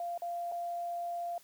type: tone with dropouts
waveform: sine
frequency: 693 Hz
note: F5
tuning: 14 cents flat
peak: -34 dBFS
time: 0-1.38 s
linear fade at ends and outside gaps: 2 ms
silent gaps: 0.177-0.22 / 0.517-0.521 s
effects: white hiss -61 dBFS RMS until 1.43 s